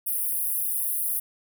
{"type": "high-pass noise", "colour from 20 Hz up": "pink", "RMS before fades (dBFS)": -27, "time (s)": [0.06, 1.2], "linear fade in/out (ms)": 10, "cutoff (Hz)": 9700, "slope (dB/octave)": 96, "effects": []}